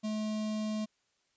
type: tone with notch filter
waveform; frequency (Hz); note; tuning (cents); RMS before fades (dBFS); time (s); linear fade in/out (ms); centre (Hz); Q
square; 214.9; A3; -41; -34; 0.03-0.86; 20; 1600; 1
effects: white hiss -75 dBFS RMS until 1.36 s + resampled to 16000 Hz